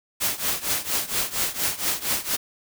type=noise with tremolo; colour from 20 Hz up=white; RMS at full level=-22 dBFS; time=0.2-2.37 s; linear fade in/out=20 ms; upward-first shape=triangle; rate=4.3 Hz; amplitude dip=90%; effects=none